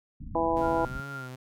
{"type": "low-pass noise", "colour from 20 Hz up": "pink", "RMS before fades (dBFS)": -39, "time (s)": [0.2, 1.01], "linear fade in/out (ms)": 10, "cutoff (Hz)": 280, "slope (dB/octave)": 96}
{"type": "harmonic tone", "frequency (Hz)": 165.1, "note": "E3", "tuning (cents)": 3, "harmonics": [2, 3, 4, 5, 6], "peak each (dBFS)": [-30, -30, -30, -30, -30], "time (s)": [0.35, 0.85], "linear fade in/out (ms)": 2}
{"type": "tone with vibrato", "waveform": "sawtooth", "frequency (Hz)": 133.5, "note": "C3", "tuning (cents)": 35, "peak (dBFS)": -35, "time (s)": [0.56, 1.36], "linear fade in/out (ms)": 10, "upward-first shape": "sine", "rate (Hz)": 2.4, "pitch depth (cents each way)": 83}
{"type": "tone with tremolo", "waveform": "sine", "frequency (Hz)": 1396.9, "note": "F6", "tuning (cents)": 0, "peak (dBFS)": -35, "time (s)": [0.6, 1.3], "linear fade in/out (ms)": 50, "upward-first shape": "triangle", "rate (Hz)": 5.8, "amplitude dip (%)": 50}
{"effects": []}